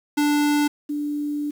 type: tone pair in turn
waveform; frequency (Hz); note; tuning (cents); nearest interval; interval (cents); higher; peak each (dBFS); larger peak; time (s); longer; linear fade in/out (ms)
square / sine; 293.7 / 293.7; D4 / D4; 0 / 0; unison; 0; neither; -18 / -23; first; 0.17-0.68 / 0.89-1.51; second; 10
effects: 8-bit